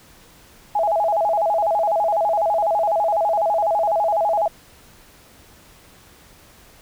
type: tone with vibrato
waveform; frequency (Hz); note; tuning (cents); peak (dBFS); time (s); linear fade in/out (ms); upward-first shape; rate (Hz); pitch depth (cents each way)
sine; 740; F#5; 0; -16; 0.75-4.48; 5; square; 12; 200
effects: pink hiss -49 dBFS RMS until 6.81 s